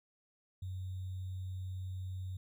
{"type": "tone with sample-and-hold", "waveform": "sine", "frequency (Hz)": 93.1, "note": "F#2", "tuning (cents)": 11, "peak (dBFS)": -38, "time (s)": [0.62, 2.37], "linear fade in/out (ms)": 5, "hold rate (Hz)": 3675, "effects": []}